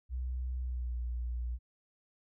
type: tone with pitch glide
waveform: sine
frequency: 62.9 to 60.09 Hz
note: B1 to B1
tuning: +32 to -47 cents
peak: -33 dBFS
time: 0.09-1.59 s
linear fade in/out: 50 ms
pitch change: -79 cents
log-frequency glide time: 0.62-0.95 s
effects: none